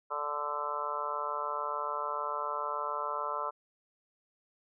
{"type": "harmonic tone", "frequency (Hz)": 146.83, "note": "D3", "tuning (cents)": 0, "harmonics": [3, 4, 5, 6, 7, 8, 9], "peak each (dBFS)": [-44, -40, -47, -42, -36, -41, -37], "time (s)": [0.1, 3.51], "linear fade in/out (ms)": 20, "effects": []}